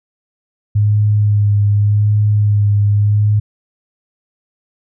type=tone with vibrato; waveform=sine; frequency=103.83 Hz; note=G#2; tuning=in tune; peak=-9 dBFS; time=0.75-3.4 s; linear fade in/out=10 ms; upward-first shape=sine; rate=0.86 Hz; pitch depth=21 cents each way; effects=none